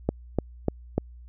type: click train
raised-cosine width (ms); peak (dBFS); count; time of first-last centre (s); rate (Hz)
2; -9; 4; 0.09-0.98; 3.37
effects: added 60 Hz sine -43 dBFS peak until 1.28 s